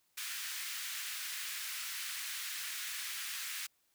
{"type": "high-pass noise", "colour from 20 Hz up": "pink", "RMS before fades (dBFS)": -41, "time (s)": [0.17, 3.67], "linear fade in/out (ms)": 10, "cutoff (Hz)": 1600, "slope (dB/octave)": 24, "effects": ["white hiss -75 dBFS RMS until 3.94 s"]}